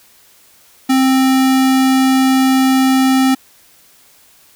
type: tone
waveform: square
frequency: 263.2 Hz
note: C4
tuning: 10 cents sharp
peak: -10 dBFS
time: 0.89-3.35 s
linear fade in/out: 10 ms
effects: white hiss -48 dBFS RMS until 4.55 s